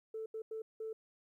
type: tone bursts at uneven times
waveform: sine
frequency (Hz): 441.5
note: A4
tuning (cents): +6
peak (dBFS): -38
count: 4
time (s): 0.14-0.26 / 0.34-0.42 / 0.51-0.62 / 0.8-0.93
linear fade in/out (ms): 5
effects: tanh soft clip ceiling -34 dBFS + 13-bit